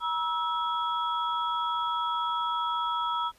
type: tone cluster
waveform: sine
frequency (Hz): 956 / 1311 / 3335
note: A#5 / E6 / G#7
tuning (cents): +43 / -10 / +7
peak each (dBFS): -30 / -29 / -37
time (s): 0-3.32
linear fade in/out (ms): 50
effects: pink hiss -61 dBFS RMS until 3.38 s + resampled to 32000 Hz